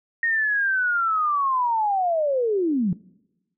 sine linear sweep, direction down, 1864.7 to 164.81 Hz, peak -19 dBFS, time 0.23-2.93 s, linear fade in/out 2 ms, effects noise-tail reverb RT60 1.0 s tail -24 dB re dry

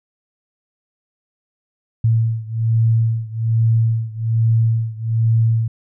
sine beating tone pair, 112.9 / 114.1 Hz, A2 / A#2, +45 / -37 cents, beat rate 1.2 Hz, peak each -16 / -18 dBFS, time 2.04-5.68 s, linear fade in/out 5 ms, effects none

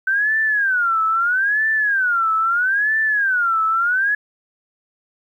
sine tone with vibrato, 1520 Hz, F#6, 46 cents sharp, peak -15 dBFS, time 0.07-4.15 s, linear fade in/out 5 ms, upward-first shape sine, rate 0.77 Hz, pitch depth 260 cents each way, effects 9-bit

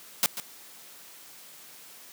white noise with echo, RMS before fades -22 dBFS, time 0.23-0.26 s, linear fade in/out 0 ms, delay 140 ms, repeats 1, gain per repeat -12 dB, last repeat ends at 0.4 s, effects white hiss -49 dBFS RMS until 2.12 s + high-pass 150 Hz 12 dB/octave

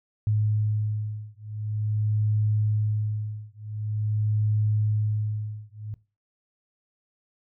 sine beating tone pair, 106.3 / 106.76 Hz, G#2 / G#2, +41 / +48 cents, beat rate 0.46 Hz, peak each -26 dBFS, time 0.27-5.94 s, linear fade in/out 0 ms, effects noise-tail reverb RT60 0.3 s tail -19 dB re dry

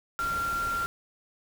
sine tone in noise, 1379 Hz, F6, 22 cents flat, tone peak -27 dBFS, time 0.19-0.86 s, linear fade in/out 0 ms, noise pink, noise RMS -39 dBFS, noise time 0.19-0.86 s, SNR +9 dB, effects none

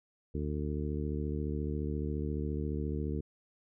harmonic tone, 74.4 Hz, D2, 23 cents sharp, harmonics 1 / 2 / 3 / 4 / 5 / 6, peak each -35 / -38 / -40 / -41 / -42 / -43 dBFS, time 0.34-3.21 s, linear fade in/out 10 ms, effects none

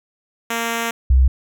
5% pulse / sine tone pair in turn, 231 / 64.71 Hz, A#3 / C2, -16 / -19 cents, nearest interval octave + minor seventh, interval 2203 cents, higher first, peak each -9 dBFS, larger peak neither, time 0.5-0.91 / 1.1-1.28 s, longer first, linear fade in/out 5 ms, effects none

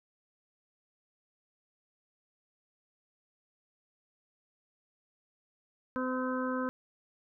harmonic tone, 256.2 Hz, C4, 36 cents flat, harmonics 1 / 2 / 4 / 5 / 6, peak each -33 / -36 / -39 / -40 / -41 dBFS, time 5.96-6.69 s, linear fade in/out 0 ms, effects none

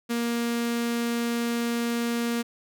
sawtooth tone with notch filter, 235.2 Hz, A#3, 16 cents sharp, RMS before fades -27 dBFS, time 0.09-2.43 s, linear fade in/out 20 ms, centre 810 Hz, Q 1.9, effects none

